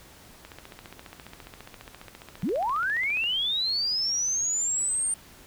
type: click train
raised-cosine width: 0.3 ms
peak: -26 dBFS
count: 42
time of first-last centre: 0.45-3.239 s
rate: 14.7 Hz
type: linear sweep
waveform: sine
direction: up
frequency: 146.83 to 8870 Hz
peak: -24 dBFS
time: 2.43-5.14 s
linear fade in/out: 2 ms
effects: pink hiss -51 dBFS RMS until 5.46 s